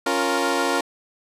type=chord; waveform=15% pulse; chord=Bb minor; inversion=first; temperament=equal with one note detuned; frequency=277.2 / 351.5 / 466.2 Hz; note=Db4 / F4 / Bb4; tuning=0 / +11 / 0 cents; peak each=-18 dBFS; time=0.06-0.81 s; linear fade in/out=5 ms; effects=low-pass 11000 Hz 12 dB/octave